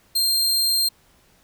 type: tone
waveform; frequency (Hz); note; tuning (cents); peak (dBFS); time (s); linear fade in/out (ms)
sawtooth; 4186; C8; 0; -15; 0.15-0.89; 10
effects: pink hiss -58 dBFS RMS until 1.43 s